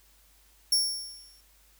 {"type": "tone with exponential decay", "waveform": "sawtooth", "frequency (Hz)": 5480, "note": "F8", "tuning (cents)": -34, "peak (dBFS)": -17, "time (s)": [0.72, 1.41], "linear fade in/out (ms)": 5, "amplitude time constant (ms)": 150, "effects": ["added 50 Hz sine -62 dBFS peak until 1.79 s", "white hiss -62 dBFS RMS until 1.79 s"]}